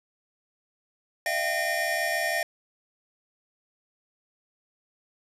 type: tone cluster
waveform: square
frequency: 615 / 681 / 768 / 1836 / 2407 Hz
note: D#5 / F5 / G5 / A#6 / D7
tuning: -20 / -44 / -36 / -27 / +42 cents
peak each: -34 / -31 / -37 / -29 / -37 dBFS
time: 1.26-2.43 s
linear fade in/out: 2 ms
effects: resampled to 32000 Hz + 10-bit